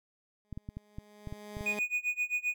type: tone with exponential growth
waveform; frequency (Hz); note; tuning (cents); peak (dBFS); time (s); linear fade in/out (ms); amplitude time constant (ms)
15% pulse; 208.6; G#3; +8; -29; 0.45-1.79; 0; 290
type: clicks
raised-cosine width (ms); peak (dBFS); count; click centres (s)
5; -27; 9; 0.527 / 0.575 / 0.689 / 0.77 / 0.985 / 1.273 / 1.325 / 1.569 / 1.609
type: tone with tremolo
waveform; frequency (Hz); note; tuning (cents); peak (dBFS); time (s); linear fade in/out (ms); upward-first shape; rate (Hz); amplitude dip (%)
triangle; 2475; D#7; -10; -25; 1.66-2.54; 2; sine; 7.6; 95
effects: none